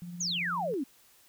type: tone with tremolo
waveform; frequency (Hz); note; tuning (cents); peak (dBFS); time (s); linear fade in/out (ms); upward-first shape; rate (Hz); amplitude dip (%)
sine; 174.61; F3; 0; -37; 0.02-0.74; 0; sine; 18; 35
type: exponential sweep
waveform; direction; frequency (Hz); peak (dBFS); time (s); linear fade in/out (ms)
sine; down; 7040 to 245.8; -29; 0.2-0.84; 10
effects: white hiss -61 dBFS RMS until 1.28 s